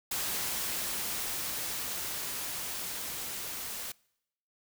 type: noise with level ramp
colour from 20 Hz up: white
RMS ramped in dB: -33 to -39 dBFS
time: 0.11-3.92 s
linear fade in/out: 5 ms
effects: noise-tail reverb RT60 0.8 s tail -25 dB re dry